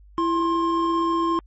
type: tone pair together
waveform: triangle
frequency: 333.4 / 1060 Hz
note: E4 / C6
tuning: +20 / +22 cents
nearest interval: octave + minor sixth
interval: 2002 cents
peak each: -20 dBFS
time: 0.18-1.39 s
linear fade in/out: 0 ms
effects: added 50 Hz sine -46 dBFS peak until 1.46 s + MP3 32 kbps